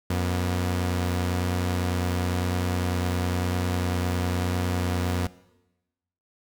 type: tone pair together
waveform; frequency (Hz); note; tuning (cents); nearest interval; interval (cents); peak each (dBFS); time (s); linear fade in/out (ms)
sawtooth; 89.9 / 241.7; F#2 / B3; -49 / -37; octave + perfect fourth; 1712; -20 / -28; 0.1-5.27; 5
effects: noise-tail reverb RT60 1.0 s tail -20 dB re dry